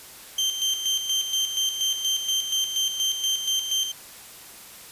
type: tone with tremolo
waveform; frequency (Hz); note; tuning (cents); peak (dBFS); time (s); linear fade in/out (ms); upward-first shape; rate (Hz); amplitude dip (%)
30% pulse; 3136; G7; 0; -18; 0.38-3.92; 5; square; 4.2; 55
effects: white hiss -44 dBFS RMS until 4.91 s + resampled to 32000 Hz